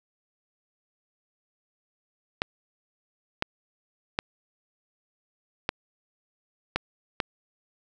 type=clicks; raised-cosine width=0.3 ms; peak=-8 dBFS; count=6; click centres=2.419 / 3.424 / 4.189 / 5.691 / 6.76 / 7.202 s; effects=none